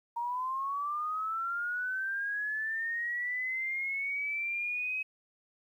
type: linear sweep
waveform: sine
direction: up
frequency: 932.3 to 2548 Hz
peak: -31 dBFS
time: 0.16-5.03 s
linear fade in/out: 10 ms
effects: 11-bit